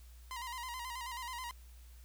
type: tone with vibrato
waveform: sawtooth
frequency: 987.8 Hz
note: B5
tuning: in tune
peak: -37 dBFS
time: 0.31-1.51 s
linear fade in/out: 0 ms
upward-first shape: square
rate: 9.3 Hz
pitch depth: 70 cents each way
effects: added 60 Hz sine -52 dBFS peak until 2.04 s + white hiss -65 dBFS RMS until 2.04 s